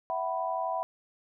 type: chord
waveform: sine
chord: E suspended second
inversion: none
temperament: equal with one note detuned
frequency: 659.3 / 750.8 / 987.8 Hz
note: E5 / F#5 / B5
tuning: 0 / +25 / 0 cents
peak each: -33 dBFS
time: 0.1-0.83 s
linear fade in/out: 0 ms
effects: none